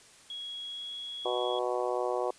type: tone with pitch glide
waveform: sine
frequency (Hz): 3322 to 3341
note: G#7 to G#7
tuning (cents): 0 to +10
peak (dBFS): -37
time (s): 0.3-1.59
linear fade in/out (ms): 2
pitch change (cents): +10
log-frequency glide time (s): 0.65-0.94
type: harmonic tone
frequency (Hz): 123.47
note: B2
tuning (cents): 0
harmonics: 3 / 4 / 5 / 6 / 7 / 8 / 9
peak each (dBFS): -34 / -33 / -35 / -36 / -41 / -40 / -41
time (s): 1.25-2.31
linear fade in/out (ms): 5
effects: white hiss -56 dBFS RMS until 2.38 s + resampled to 22050 Hz